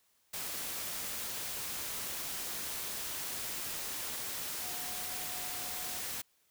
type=tone in noise; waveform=sine; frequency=729 Hz; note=F#5; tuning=26 cents flat; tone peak=-50 dBFS; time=4.64-6.01 s; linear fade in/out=10 ms; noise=white; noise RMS=-39 dBFS; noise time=0.33-6.22 s; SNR=-14 dB; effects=white hiss -72 dBFS RMS until 6.5 s